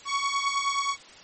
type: beating tone pair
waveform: sawtooth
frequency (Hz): 1113 / 1122.5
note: C#6 / C#6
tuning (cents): +7 / +21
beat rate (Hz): 9.5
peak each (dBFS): -24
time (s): 0.05-0.97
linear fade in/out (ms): 50
effects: white hiss -48 dBFS RMS until 1.23 s + MP3 32 kbps